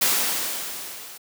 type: noise with level ramp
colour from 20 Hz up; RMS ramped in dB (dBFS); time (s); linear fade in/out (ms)
white; -19 to -41; 0.01-1.18; 10
effects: high-pass 200 Hz 12 dB/octave